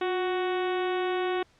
harmonic tone with a mistuned harmonic, 371 Hz, F#4, 5 cents sharp, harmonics 1 / 2 / 3 / 4 / 5 / 6 / 7 / 8 / 9 / 10, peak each -27 / -33 / -37 / -39 / -41 / -43 / -44 / -45 / -46 / -47 dBFS, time 0.01-1.43 s, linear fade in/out 5 ms, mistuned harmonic 1, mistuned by -48 cents, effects pink hiss -62 dBFS RMS until 1.59 s + low-pass 6000 Hz 12 dB/octave

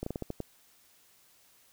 slowing click train, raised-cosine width 2 ms, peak -21 dBFS, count 7, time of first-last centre 0.03-0.403 s, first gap 34 ms, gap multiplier 1.24, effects white hiss -63 dBFS RMS until 1.72 s

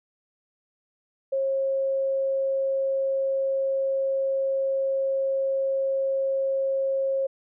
sine tone, 540 Hz, C#5, 45 cents flat, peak -22 dBFS, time 1.32-7.27 s, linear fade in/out 10 ms, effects none

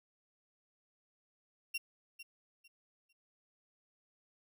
35% pulse tone with echo, 2746 Hz, F7, 30 cents flat, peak -33 dBFS, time 1.74-1.78 s, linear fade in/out 10 ms, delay 450 ms, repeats 3, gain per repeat -12 dB, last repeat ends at 3.13 s, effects none

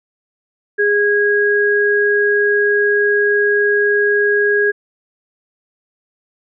sine tone pair together, 411.9 / 1646.1 Hz, G#4 / G#6, -14 / -16 cents, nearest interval 2 octaves, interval 2398 cents, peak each -14 dBFS, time 0.78-4.72 s, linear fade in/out 20 ms, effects none

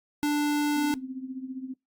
square tone, 294.4 Hz, D4, 4 cents sharp, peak -24 dBFS, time 0.23-0.94 s, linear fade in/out 0 ms
sine tone with tremolo, 260.6 Hz, C4, 7 cents flat, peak -30 dBFS, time 0.76-1.74 s, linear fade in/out 5 ms, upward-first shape triangle, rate 15 Hz, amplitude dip 80%
effects noise-tail reverb RT60 0.2 s tail -25 dB re dry + Opus 48 kbps

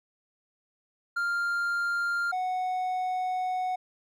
triangle tone pair in turn, 1396.9 / 738.3 Hz, F6 / F#5, 0 / -4 cents, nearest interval major seventh, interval 1104 cents, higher first, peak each -24 / -25 dBFS, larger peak first, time 1.16-2.32 / 2.32-3.76 s, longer second, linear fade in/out 10 ms, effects none

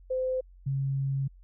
sine tone pair in turn, 515 / 136.41 Hz, C5 / C#3, -28 / -27 cents, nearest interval octave + major seventh, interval 2299 cents, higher first, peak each -26 dBFS, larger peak neither, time 0.1-0.41 / 0.66-1.28 s, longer second, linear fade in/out 10 ms, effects added 45 Hz sine -50 dBFS peak until 1.43 s

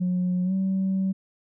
sine tone with pitch glide, 180.8 to 191 Hz, F#3 to G3, -40 to -45 cents, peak -20 dBFS, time 0-1.13 s, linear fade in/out 20 ms, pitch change +95 cents, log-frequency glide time 0.44-0.53 s, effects tanh soft clip ceiling -19 dBFS

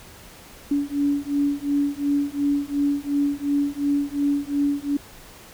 sine beating tone pair, 284.1 / 286.9 Hz, C#4 / D4, +43 / -40 cents, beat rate 2.8 Hz, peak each -23 dBFS, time 0.71-4.97 s, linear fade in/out 5 ms, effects pink hiss -45 dBFS RMS until 5.53 s

